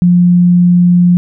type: tone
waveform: sine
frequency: 176.6 Hz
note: F3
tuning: 20 cents sharp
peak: -4 dBFS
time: 0.02-1.17 s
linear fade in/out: 0 ms
effects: none